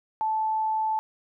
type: tone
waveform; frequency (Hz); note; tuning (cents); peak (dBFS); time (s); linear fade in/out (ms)
sine; 874; A5; -12; -23; 0.21-0.99; 0
effects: none